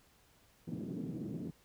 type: band-pass noise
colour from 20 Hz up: white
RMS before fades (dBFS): -41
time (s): 0.67-1.51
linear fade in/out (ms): 10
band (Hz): 130 to 300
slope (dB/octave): 24
effects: pink hiss -67 dBFS RMS until 1.64 s